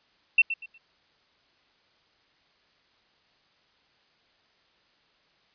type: tone with echo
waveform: sine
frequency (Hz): 2694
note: E7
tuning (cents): +37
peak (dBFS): -14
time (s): 0.38-0.42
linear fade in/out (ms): 5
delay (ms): 120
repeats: 3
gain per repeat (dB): -12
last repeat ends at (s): 0.78
effects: white hiss -65 dBFS RMS until 5.54 s + resampled to 11025 Hz